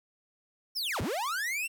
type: linear two-way sweep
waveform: 45% pulse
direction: down then up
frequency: 5610 to 58.1 to 2778 Hz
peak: -30 dBFS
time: 0.75-1.68 s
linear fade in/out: 20 ms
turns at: 1.01 s
effects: 11-bit